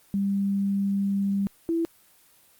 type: tone pair in turn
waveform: sine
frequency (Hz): 198.2 / 332.4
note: G3 / E4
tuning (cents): +19 / +15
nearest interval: major sixth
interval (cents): 896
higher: second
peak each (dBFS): -22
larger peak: neither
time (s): 0.14-1.47 / 1.69-1.85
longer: first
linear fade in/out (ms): 0
effects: white hiss -58 dBFS RMS until 2.59 s + Opus 24 kbps